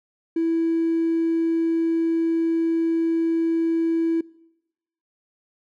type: tone with hard clipping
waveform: triangle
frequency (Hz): 329.6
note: E4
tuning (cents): 0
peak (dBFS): -19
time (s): 0.36-4.21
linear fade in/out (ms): 5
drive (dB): 3
effects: noise-tail reverb RT60 0.9 s tail -23 dB re dry